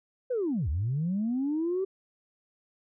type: linear two-way sweep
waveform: sine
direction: down then up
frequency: 523.3 to 67.2 to 390.7 Hz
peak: -25 dBFS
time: 0.3-1.85 s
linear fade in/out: 10 ms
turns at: 0.69 s
effects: tanh soft clip ceiling -22 dBFS